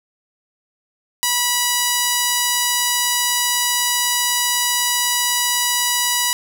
5% pulse tone, 976 Hz, B5, 21 cents flat, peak -4 dBFS, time 1.23-6.33 s, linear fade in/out 0 ms, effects 7-bit

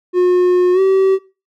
triangle tone with pitch glide, 360 to 383.6 Hz, F#4 to G4, -47 to -37 cents, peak -7 dBFS, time 0.13-1.19 s, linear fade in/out 50 ms, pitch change +110 cents, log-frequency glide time 0.73-0.8 s, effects noise-tail reverb RT60 0.3 s tail -20 dB re dry

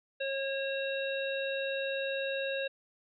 harmonic tone, 544 Hz, C#5, 33 cents flat, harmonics 1 / 3 / 5 / 7, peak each -33 / -39 / -39 / -42 dBFS, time 0.2-2.68 s, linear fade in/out 10 ms, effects none

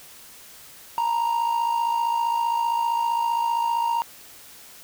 triangle tone with amplitude modulation, 932.3 Hz, A#5, in tune, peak -16 dBFS, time 0.98-4.02 s, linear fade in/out 0 ms, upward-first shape sine, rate 55.3 Hz, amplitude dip 60%, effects white hiss -46 dBFS RMS until 4.83 s

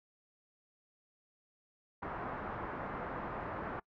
white low-pass noise, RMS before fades -41 dBFS, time 2.02-3.8 s, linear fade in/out 10 ms, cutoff 1400 Hz, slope 24 dB/octave, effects noise-tail reverb RT60 0.1 s tail -24 dB re dry

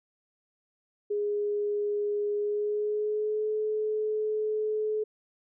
sine tone with pitch glide, 413.4 to 429.2 Hz, G#4 to A4, -8 to -43 cents, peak -26 dBFS, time 1.1-5.04 s, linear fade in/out 10 ms, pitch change +65 cents, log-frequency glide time 2.36-3.49 s, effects none

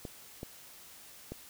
clicks, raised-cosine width 2 ms, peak -26 dBFS, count 3, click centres 0.052 / 0.431 / 1.32 s, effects white hiss -53 dBFS RMS until 1.49 s

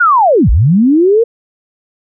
sine linear two-way sweep, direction down then up, 1480 to 44.23 to 475.8 Hz, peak -5 dBFS, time 0-1.24 s, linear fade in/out 10 ms, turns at 0.5 s, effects none

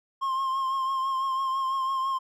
triangle tone with vibrato, 1065 Hz, C6, 30 cents sharp, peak -23 dBFS, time 0.21-2.19 s, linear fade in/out 20 ms, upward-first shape triangle, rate 6 Hz, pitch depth 38 cents each way, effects none

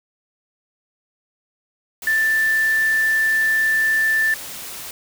sine tone in noise, 1768 Hz, A6, 8 cents sharp, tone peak -15 dBFS, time 2.07-4.34 s, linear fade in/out 2 ms, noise white, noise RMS -33 dBFS, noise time 2.02-4.91 s, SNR +15 dB, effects none

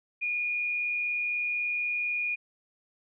sine tone with frequency modulation, 2439 Hz, D#7, 35 cents flat, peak -27 dBFS, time 0.21-2.36 s, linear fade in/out 20 ms, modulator 99.7 Hz, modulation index 0.32, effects none

